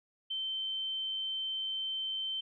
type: tone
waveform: sine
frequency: 3099 Hz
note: G7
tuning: 21 cents flat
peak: -33 dBFS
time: 0.3-2.41 s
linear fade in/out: 10 ms
effects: none